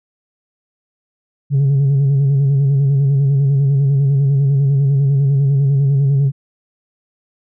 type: tone with vibrato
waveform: sine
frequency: 138.59 Hz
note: C#3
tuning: in tune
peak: -8 dBFS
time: 1.5-6.32 s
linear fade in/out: 50 ms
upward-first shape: square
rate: 10 Hz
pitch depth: 42 cents each way
effects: tanh soft clip ceiling -9 dBFS